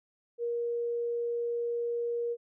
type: tone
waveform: sine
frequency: 472.6 Hz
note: A#4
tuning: 24 cents sharp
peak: -29 dBFS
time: 0.38-2.37 s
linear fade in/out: 50 ms
effects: none